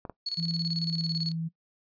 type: clicks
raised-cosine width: 1 ms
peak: -24 dBFS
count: 2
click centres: 0.052 / 0.097 s
type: tone with tremolo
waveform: sine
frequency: 4382 Hz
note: C#8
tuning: 21 cents flat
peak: -28 dBFS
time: 0.26-1.32 s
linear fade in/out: 5 ms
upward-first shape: square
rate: 18 Hz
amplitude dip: 80%
type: tone with pitch glide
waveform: sine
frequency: 166.9 to 163.65 Hz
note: E3 to E3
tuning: +22 to -12 cents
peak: -29 dBFS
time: 0.37-1.49 s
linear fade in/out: 20 ms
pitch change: -34 cents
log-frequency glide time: 0.6-1.16 s
effects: noise-tail reverb RT60 0.1 s tail -20 dB re dry + resampled to 11025 Hz